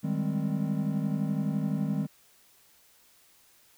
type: chord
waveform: triangle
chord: Ab major seventh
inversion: second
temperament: equal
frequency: 155.56 / 196 / 207.7 / 261.6 Hz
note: Eb3 / G3 / Ab3 / C4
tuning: 0 / 0 / 0 / 0 cents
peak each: -29 / -30 / -30 / -33 dBFS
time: 0.03-2.07 s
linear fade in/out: 20 ms
effects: white hiss -61 dBFS RMS until 3.77 s